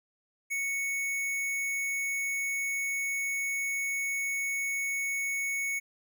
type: tone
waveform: square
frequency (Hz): 2217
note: C#7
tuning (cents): 0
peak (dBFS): -30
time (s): 0.5-5.8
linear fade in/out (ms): 20
effects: none